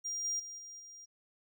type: tone with level steps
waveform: triangle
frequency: 5700 Hz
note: F8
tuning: 34 cents sharp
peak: -34 / -31 / -42 / -45 / -48 dBFS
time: 0.04-1.06 s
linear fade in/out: 20 ms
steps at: 0.24 / 0.39 / 0.58 / 0.79 s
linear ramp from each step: 10 ms
effects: none